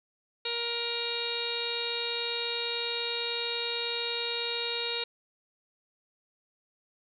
harmonic tone, 470.9 Hz, A#4, 18 cents sharp, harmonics 1 / 2 / 3 / 4 / 5 / 6 / 7 / 8 / 9, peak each -37 / -43 / -43 / -46 / -39 / -38 / -46 / -35 / -38 dBFS, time 0.45-5.04 s, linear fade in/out 5 ms, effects none

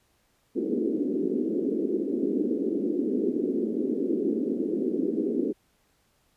white band-pass noise, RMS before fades -27 dBFS, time 0.55-5.53 s, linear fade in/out 20 ms, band 220 to 410 Hz, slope 48 dB/octave, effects pink hiss -68 dBFS RMS until 6.36 s + resampled to 32000 Hz

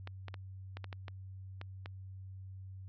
clicks, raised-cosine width 0.3 ms, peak -28 dBFS, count 9, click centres 0.074 / 0.283 / 0.342 / 0.77 / 0.843 / 0.928 / 1.082 / 1.614 / 1.859 s, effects added 95 Hz sine -45 dBFS peak until 2.88 s + low-pass 5000 Hz 12 dB/octave

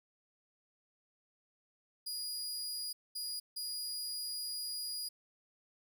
sawtooth tone bursts at uneven times, 4885 Hz, D#8, 33 cents flat, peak -35 dBFS, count 3, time 2.06-2.93 / 3.15-3.4 / 3.56-5.09 s, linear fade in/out 10 ms, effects none

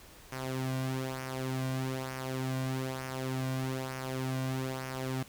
sawtooth tone with flanger, 130.81 Hz, C3, in tune, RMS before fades -35 dBFS, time 0.32-5.23 s, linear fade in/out 5 ms, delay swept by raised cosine 0.25 to 2.35 ms, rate 1.1 Hz, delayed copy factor -0.6, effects pink hiss -54 dBFS RMS until 5.28 s

